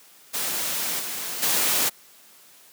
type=noise with level steps; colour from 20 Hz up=white; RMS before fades=-27 / -31 / -22 dBFS; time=0.33-1.9 s; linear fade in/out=20 ms; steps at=0.99 / 1.42 s; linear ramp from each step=10 ms; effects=white hiss -52 dBFS RMS until 2.72 s + high-pass 150 Hz 12 dB/octave